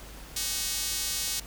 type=tone with high-pass filter; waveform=square; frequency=170 Hz; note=F3; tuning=46 cents flat; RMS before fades=-31 dBFS; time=0.36-1.4 s; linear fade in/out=5 ms; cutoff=4900 Hz; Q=0.84; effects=added 50 Hz sine -46 dBFS peak until 1.46 s + pink hiss -47 dBFS RMS until 1.46 s